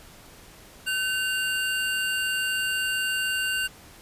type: tone pair together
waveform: square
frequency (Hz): 1524.7 / 2798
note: G6 / F7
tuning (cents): -48 / +3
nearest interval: major seventh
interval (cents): 1051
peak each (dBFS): -28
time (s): 0.86-3.68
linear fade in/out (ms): 20
effects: pink hiss -49 dBFS RMS until 4.01 s + resampled to 32000 Hz